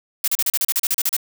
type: noise bursts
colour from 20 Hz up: blue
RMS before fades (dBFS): -19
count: 13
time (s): 0.24-1.166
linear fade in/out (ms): 2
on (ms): 38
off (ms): 36
effects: none